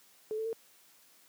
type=tone with pitch steps; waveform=sine; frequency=432.4 / 442.5 / 452.8 Hz; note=A4 / A4 / A4; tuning=-30 / +10 / +50 cents; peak=-32 dBFS; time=0.31-0.529 s; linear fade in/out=0 ms; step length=73 ms; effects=white hiss -62 dBFS RMS until 1.28 s + high-pass 150 Hz 12 dB/octave